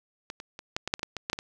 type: clicks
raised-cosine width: 0.2 ms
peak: -19 / -23 / -23 / -11 / -14 / -7 / -23 / -13 / -16 / -13 / -8 / -19 dBFS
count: 12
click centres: 0.301 / 0.401 / 0.591 / 0.765 / 0.876 / 0.939 / 0.994 / 1.031 / 1.167 / 1.299 / 1.331 / 1.389 s
effects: none